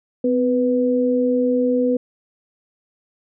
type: tone pair together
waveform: sine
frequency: 253.7 / 493.9 Hz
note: B3 / B4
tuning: +47 / 0 cents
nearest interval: octave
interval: 1153 cents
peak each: -18 dBFS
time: 0.24-1.97 s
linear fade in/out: 5 ms
effects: none